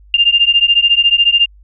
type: beating tone pair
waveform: sine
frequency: 2794 / 2808 Hz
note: F7 / F7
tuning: 0 / +9 cents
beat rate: 14 Hz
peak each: -11 dBFS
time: 0.14-1.46 s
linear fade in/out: 2 ms
effects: added 50 Hz sine -40 dBFS peak until 1.63 s